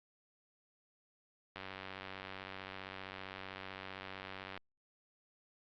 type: click train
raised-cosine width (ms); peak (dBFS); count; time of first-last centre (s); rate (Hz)
0.3; -28; 289; 1.56-4.576; 95.5
effects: low-pass 4000 Hz 12 dB/octave + Opus 48 kbps